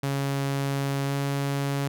sawtooth tone with pitch glide, 138.59 to 139.96 Hz, C#3 to C#3, 0 to +17 cents, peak -21 dBFS, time 0.03-1.88 s, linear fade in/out 5 ms, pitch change +17 cents, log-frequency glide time 1.05-1.14 s, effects none

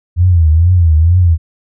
sine tone with vibrato, 84.1 Hz, E2, 35 cents sharp, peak -5 dBFS, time 0.16-1.38 s, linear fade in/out 50 ms, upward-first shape triangle, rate 2.2 Hz, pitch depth 170 cents each way, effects none

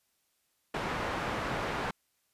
white low-pass noise, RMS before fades -34 dBFS, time 0.74-1.91 s, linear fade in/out 5 ms, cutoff 1400 Hz, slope 12 dB/octave, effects white hiss -75 dBFS RMS until 2.33 s + resampled to 32000 Hz

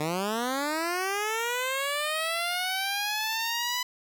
10% pulse linear sweep, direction up, 146.83 to 1000 Hz, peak -19 dBFS, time 0-3.83 s, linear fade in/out 5 ms, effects none

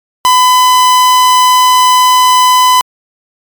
45% pulse tone, 1006 Hz, B5, 32 cents sharp, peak -4 dBFS, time 0.25-2.81 s, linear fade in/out 0 ms, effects MP3 96 kbps

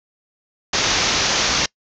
white low-pass noise, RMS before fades -19 dBFS, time 0.73-1.66 s, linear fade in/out 5 ms, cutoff 6600 Hz, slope 96 dB/octave, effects noise-tail reverb RT60 0.1 s tail -25 dB re dry

